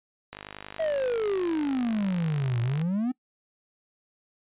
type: click train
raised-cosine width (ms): 0.3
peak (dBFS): -22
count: 127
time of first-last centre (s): 0.33-2.815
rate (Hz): 50.7
type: exponential two-way sweep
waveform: triangle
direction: down then up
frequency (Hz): 659.3 to 115.3 to 262.6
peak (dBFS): -22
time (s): 0.79-3.12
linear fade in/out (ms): 10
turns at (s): 2.61
effects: noise-tail reverb RT60 0.1 s tail -23 dB re dry + resampled to 8000 Hz